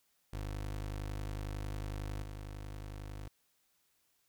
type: tone with level steps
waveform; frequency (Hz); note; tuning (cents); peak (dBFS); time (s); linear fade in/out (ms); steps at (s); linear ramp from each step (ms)
25% pulse; 51; G#1; -31; -34 / -39; 0.33-3.28; 5; 2.23; 2
effects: white hiss -75 dBFS RMS until 4.28 s